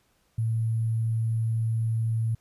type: tone with sample-and-hold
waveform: sine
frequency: 113 Hz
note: A2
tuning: 47 cents sharp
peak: -23 dBFS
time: 0.38-2.35 s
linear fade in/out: 5 ms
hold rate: 11025 Hz
effects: pink hiss -68 dBFS RMS until 2.4 s + resampled to 32000 Hz